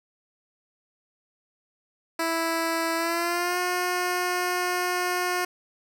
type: tone with pitch glide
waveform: 10% pulse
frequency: 329.6 to 359.4 Hz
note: E4 to F4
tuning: 0 to +50 cents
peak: -16 dBFS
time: 2.19-5.45 s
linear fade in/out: 5 ms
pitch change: +150 cents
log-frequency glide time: 2.96-3.59 s
effects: none